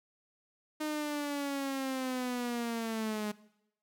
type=linear sweep; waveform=sawtooth; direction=down; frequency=307.7 to 208.2 Hz; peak=-29 dBFS; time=0.8-3.32 s; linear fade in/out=10 ms; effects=noise-tail reverb RT60 0.8 s tail -19 dB re dry